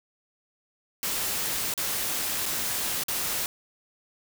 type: noise with dropouts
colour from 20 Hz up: white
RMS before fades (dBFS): -29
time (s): 1.03-3.46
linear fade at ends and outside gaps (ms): 1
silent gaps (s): 1.739-1.777 / 2.457-2.461 / 3.036-3.083
effects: none